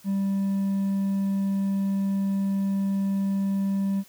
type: tone with hard clipping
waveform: triangle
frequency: 196 Hz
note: G3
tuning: in tune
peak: -23 dBFS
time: 0.04-4.04 s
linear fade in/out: 50 ms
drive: 5 dB
effects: white hiss -54 dBFS RMS until 4.08 s